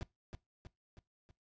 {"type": "noise with echo", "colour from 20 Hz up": "brown", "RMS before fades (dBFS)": -40, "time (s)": [0.01, 0.03], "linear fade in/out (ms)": 0, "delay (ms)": 320, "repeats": 4, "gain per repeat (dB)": -5, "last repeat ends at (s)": 1.31, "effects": ["noise-tail reverb RT60 0.2 s tail -20 dB re dry", "resampled to 16000 Hz"]}